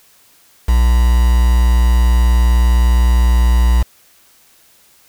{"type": "tone with quantisation", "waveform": "triangle", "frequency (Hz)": 59.7, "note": "A#1", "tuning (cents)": 42, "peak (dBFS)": -6, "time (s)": [0.68, 3.83], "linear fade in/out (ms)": 10, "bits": 4, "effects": ["white hiss -50 dBFS RMS until 5.08 s"]}